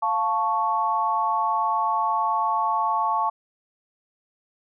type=chord; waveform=sine; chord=F augmented; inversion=none; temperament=equal; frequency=698.5 / 880 / 1108.7 Hz; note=F5 / A5 / C#6; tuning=0 / 0 / 0 cents; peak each=-29 / -23 / -24 dBFS; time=0.02-3.3 s; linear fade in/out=10 ms; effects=none